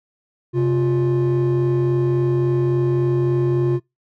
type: tone pair together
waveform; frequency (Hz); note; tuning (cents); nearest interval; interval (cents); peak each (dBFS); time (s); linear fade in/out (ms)
triangle; 131.96 / 352.3; C3 / F4; +15 / +15; octave + perfect fourth; 1700; -15; 0.53-3.8; 50
effects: noise-tail reverb RT60 0.2 s tail -25 dB re dry + tanh soft clip ceiling -10 dBFS